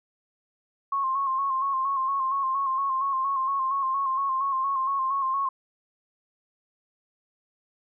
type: tone with vibrato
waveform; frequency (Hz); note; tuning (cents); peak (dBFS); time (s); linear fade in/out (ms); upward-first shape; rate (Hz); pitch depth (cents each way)
sine; 1078; C#6; -49; -23; 0.92-5.49; 5; square; 4.3; 40
effects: none